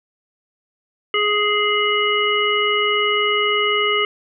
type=harmonic tone; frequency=417.2 Hz; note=G#4; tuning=8 cents sharp; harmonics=1 / 3 / 5 / 7; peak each=-21 / -21 / -21 / -21 dBFS; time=1.14-4.05 s; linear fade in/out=2 ms; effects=none